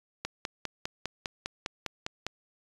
click train, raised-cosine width 0.2 ms, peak -15 dBFS, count 11, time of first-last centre 0.25-2.266 s, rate 4.96 Hz, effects resampled to 24000 Hz

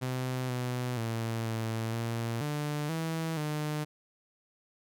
sawtooth tone with pitch steps, 128 / 124.5 / 114.1 / 112.7 / 115.8 / 148.3 / 162.4 / 151 Hz, C3 / B2 / A#2 / A2 / A#2 / D3 / E3 / D3, -38 / +14 / -37 / +42 / -11 / +17 / -26 / +48 cents, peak -27 dBFS, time 0.01-3.85 s, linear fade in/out 20 ms, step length 480 ms, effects none

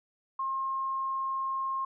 sine tone, 1069 Hz, C6, 37 cents sharp, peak -29 dBFS, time 0.39-1.85 s, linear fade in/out 5 ms, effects none

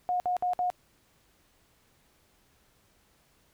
sine tone bursts, 721 Hz, F#5, 45 cents flat, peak -25 dBFS, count 4, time 0.09-0.701 s, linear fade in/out 0 ms, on 110 ms, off 57 ms, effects pink hiss -66 dBFS RMS until 3.53 s

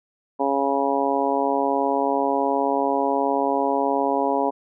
harmonic tone, 138.59 Hz, C#3, in tune, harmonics 2 / 3 / 4 / 5 / 6 / 7, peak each -26 / -26 / -26 / -26 / -26 / -26 dBFS, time 0.39-4.51 s, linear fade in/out 20 ms, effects none

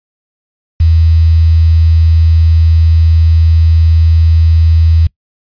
sine tone with quantisation, 81.4 Hz, E2, 21 cents flat, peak -4 dBFS, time 0.8-5.07 s, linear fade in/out 5 ms, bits 5, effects noise-tail reverb RT60 0.1 s tail -24 dB re dry + resampled to 11025 Hz

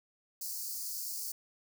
white high-pass noise, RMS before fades -39 dBFS, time 0.41-1.32 s, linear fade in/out 5 ms, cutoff 4400 Hz, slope 96 dB/octave, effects none

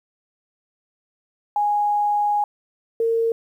sine tone pair in turn, 828 / 457 Hz, G#5 / A#4, -5 / -34 cents, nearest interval minor seventh, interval 1029 cents, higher first, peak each -17 dBFS, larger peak neither, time 1.56-2.44 / 3-3.32 s, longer first, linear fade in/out 2 ms, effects 9-bit

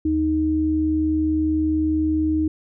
sine tone pair together, 77.78 / 311.1 Hz, D#2 / D#4, 0 / 0 cents, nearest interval 2 octaves, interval 2400 cents, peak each -26 / -18 dBFS, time 0.05-2.48 s, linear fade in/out 5 ms, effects none

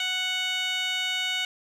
15% pulse tone with band-pass filter, 740 Hz, F#5, in tune, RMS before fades -28 dBFS, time 0-1.45 s, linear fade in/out 2 ms, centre 3400 Hz, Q 1.9, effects none

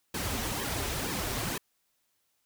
pink noise with flanger, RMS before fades -33 dBFS, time 0.14-1.58 s, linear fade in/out 5 ms, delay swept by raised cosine 1.4 to 6.3 ms, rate 2.1 Hz, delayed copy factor -1, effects white hiss -75 dBFS RMS until 2.45 s

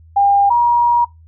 sine tone pair in turn, 802 / 953.7 Hz, G5 / A#5, +39 / +39 cents, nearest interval minor third, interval 300 cents, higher second, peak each -9 dBFS, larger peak neither, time 0.16-0.5 / 0.5-1.05 s, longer second, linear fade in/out 10 ms, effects noise-tail reverb RT60 0.2 s tail -22 dB re dry + added 81 Hz sine -41 dBFS peak until 1.27 s

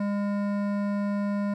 triangle tone with hard clipping, 202.9 Hz, G#3, 40 cents flat, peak -27 dBFS, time 0-1.54 s, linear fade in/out 5 ms, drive 18 dB, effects none

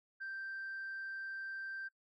sine tone, 1568 Hz, G6, in tune, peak -39 dBFS, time 0.2-1.89 s, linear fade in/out 20 ms, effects noise-tail reverb RT60 0.1 s tail -23 dB re dry + tanh soft clip ceiling -38 dBFS

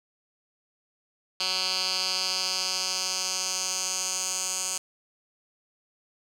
10% pulse tone with band-pass filter sweep, 186.4 Hz, F#3, 13 cents sharp, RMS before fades -29 dBFS, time 1.4-4.78 s, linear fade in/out 2 ms, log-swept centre 4300 to 7200 Hz, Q 3.1, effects none

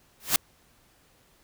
white noise with exponential growth, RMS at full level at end -17 dBFS, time 0.2-0.36 s, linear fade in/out 2 ms, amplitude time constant 33 ms, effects pink hiss -62 dBFS RMS until 1.43 s

